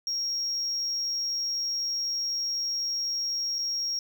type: tone with dropouts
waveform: sine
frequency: 5588 Hz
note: F8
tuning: in tune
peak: -25 dBFS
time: 0.07-3.99 s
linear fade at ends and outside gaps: 1 ms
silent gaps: 3.585-3.589 s
effects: tanh soft clip ceiling -25 dBFS + 10-bit